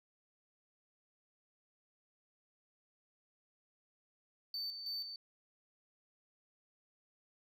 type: tone with tremolo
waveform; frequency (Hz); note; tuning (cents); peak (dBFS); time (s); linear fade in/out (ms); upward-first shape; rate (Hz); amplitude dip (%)
sine; 4553; C#8; +45; -35; 4.54-5.16; 2; square; 3.1; 60
effects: tanh soft clip ceiling -37 dBFS